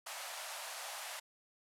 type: band-pass noise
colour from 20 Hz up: pink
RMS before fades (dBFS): -45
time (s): 0.06-1.2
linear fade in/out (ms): 10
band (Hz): 600 to 13000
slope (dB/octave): 48
effects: none